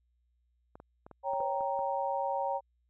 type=clicks; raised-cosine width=1 ms; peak=-34 dBFS; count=8; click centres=0.755 / 0.801 / 1.065 / 1.113 / 1.335 / 1.405 / 1.608 / 1.791 s
type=chord; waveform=sine; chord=G diminished; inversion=second; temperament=equal; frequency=554.4 / 784 / 932.3 Hz; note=Db5 / G5 / Bb5; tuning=0 / 0 / 0 cents; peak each=-34 dBFS; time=1.23-2.61 s; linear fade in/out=50 ms
type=tone with exponential decay; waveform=sine; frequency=508 Hz; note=B4; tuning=49 cents sharp; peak=-37 dBFS; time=1.4-1.91 s; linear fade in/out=1 ms; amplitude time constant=110 ms
effects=added 60 Hz sine -70 dBFS peak until 2.89 s